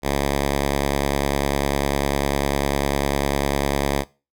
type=tone; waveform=5% pulse; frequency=70 Hz; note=C#2; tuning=18 cents sharp; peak=-8 dBFS; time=0.02-4.05 s; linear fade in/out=50 ms; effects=noise-tail reverb RT60 0.3 s tail -20 dB re dry